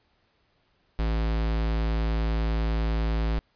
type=tone; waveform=square; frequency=55 Hz; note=A1; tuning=in tune; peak=-24 dBFS; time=0.99-3.39 s; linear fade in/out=0 ms; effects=pink hiss -68 dBFS RMS until 3.55 s + resampled to 11025 Hz